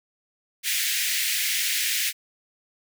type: high-pass noise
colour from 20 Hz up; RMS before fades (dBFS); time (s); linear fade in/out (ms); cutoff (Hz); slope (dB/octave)
pink; -25; 0.63-2.13; 50; 1800; 48
effects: none